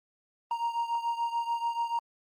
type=beating tone pair; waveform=triangle; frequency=932.3 / 939.2 Hz; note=A#5 / A#5; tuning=0 / +13 cents; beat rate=6.9 Hz; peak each=-28 / -32 dBFS; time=0.51-1.99 s; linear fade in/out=2 ms; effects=Opus 24 kbps